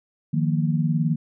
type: chord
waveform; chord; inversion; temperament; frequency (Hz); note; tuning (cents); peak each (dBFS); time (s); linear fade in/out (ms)
sine; Eb suspended second; none; equal; 155.56 / 174.61 / 233.1; Eb3 / F3 / Bb3; 0 / 0 / 0; -21 / -25 / -26; 0.33-1.16; 10
effects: none